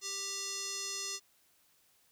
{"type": "tone with band-pass filter", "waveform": "square", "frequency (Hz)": 394.4, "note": "G4", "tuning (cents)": 11, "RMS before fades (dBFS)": -39, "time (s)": [0.01, 1.2], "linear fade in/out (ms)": 50, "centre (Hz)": 5800, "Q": 2.9, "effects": ["white hiss -69 dBFS RMS until 2.11 s"]}